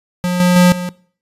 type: tone with level steps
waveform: square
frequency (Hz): 178.9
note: F3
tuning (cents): +42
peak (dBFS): -15 / -9 / -6 / -20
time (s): 0.24-0.89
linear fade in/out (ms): 0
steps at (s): 0.4 / 0.56 / 0.72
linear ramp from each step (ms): 2
effects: noise-tail reverb RT60 0.5 s tail -21 dB re dry + resampled to 32000 Hz